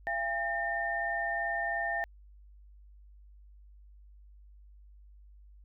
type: tone cluster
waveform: sine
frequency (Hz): 681 / 804 / 1811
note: F5 / G5 / A6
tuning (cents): -44 / +44 / +49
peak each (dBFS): -35 / -37 / -32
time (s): 0.07-2.04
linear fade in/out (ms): 0
effects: added 50 Hz sine -52 dBFS peak until 5.64 s